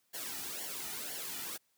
white noise with flanger, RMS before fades -41 dBFS, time 0.13-1.58 s, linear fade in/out 20 ms, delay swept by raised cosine 0.79 to 1.89 ms, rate 2 Hz, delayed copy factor -0.75, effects white hiss -75 dBFS RMS until 1.77 s + high-pass 80 Hz 12 dB/octave

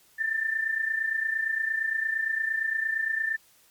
sine tone pair together, 1760 / 1788.7 Hz, A6 / A6, 0 / +28 cents, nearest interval unison, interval 28 cents, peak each -31 / -26 dBFS, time 0.18-3.37 s, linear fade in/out 20 ms, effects white hiss -60 dBFS RMS until 3.7 s + MP3 96 kbps

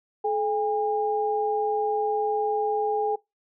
sine tone pair together, 429.1 / 810 Hz, A4 / G#5, -43 / -43 cents, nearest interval major seventh, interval 1100 cents, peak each -25 dBFS, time 0.24-3.16 s, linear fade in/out 10 ms, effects noise-tail reverb RT60 0.2 s tail -24 dB re dry

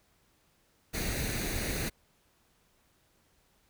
pink noise with comb filter, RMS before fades -33 dBFS, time 0.93-1.9 s, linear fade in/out 20 ms, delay 0.47 ms, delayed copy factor +0.6, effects pink hiss -69 dBFS RMS until 3.69 s

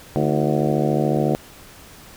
harmonic tone with a mistuned harmonic, 74 Hz, D2, 14 cents sharp, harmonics 2 / 3 / 4 / 5 / 6 / 7 / 8 / 9 / 10, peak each -22 / -24 / -25 / -26 / -27 / -27 / -28 / -29 / -29 dBFS, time 0.16-1.35 s, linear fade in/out 0 ms, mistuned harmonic 4, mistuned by +110 cents, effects pink hiss -44 dBFS RMS until 2.16 s

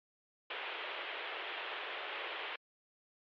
white band-pass noise, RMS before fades -42 dBFS, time 0.5-2.56 s, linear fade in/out 5 ms, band 360 to 3300 Hz, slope 48 dB/octave, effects MP3 48 kbps

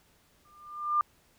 sine tone with exponential growth, 1198 Hz, D6, 34 cents sharp, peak -20 dBFS, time 0.45-1.01 s, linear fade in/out 1 ms, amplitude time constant 120 ms, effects pink hiss -65 dBFS RMS until 1.38 s

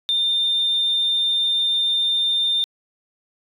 sine tone, 3607 Hz, A7, 42 cents sharp, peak -16 dBFS, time 0.09-2.64 s, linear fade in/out 0 ms, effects tanh soft clip ceiling -13 dBFS

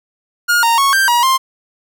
45% pulse tone with pitch steps, 1426 / 926 / 1103 / 1576 / 957 / 1053 Hz, F6 / A#5 / C#6 / G6 / A#5 / C6, +36 / -12 / -9 / +9 / +45 / +11 cents, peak -10 dBFS, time 0.48-1.38 s, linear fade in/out 20 ms, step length 150 ms, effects none

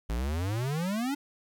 square exponential sweep, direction up, 52.5 to 293.7 Hz, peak -29 dBFS, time 0.09-1.15 s, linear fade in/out 10 ms, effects 11-bit

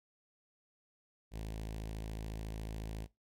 sawtooth tone with notch filter, 54 Hz, A1, 32 cents flat, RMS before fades -42 dBFS, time 1.31-3.08 s, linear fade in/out 50 ms, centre 1300 Hz, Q 1.4, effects noise-tail reverb RT60 0.2 s tail -22 dB re dry + AAC 64 kbps

